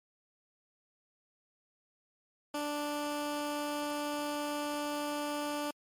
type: tone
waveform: 15% pulse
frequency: 293.7 Hz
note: D4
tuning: in tune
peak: -27 dBFS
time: 2.54-5.71 s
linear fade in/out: 5 ms
effects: MP3 64 kbps